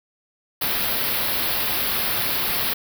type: band-stop noise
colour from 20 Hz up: white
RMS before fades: -23 dBFS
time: 0.61-2.74 s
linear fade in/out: 10 ms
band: 4900 to 11000 Hz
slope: 48 dB/octave
effects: none